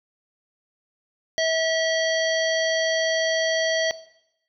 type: harmonic tone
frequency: 647 Hz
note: E5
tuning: 32 cents flat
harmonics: 1 / 3 / 5 / 7 / 9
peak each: -22 / -27 / -29 / -30 / -32 dBFS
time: 1.38-3.91 s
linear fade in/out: 0 ms
effects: noise-tail reverb RT60 0.8 s tail -17 dB re dry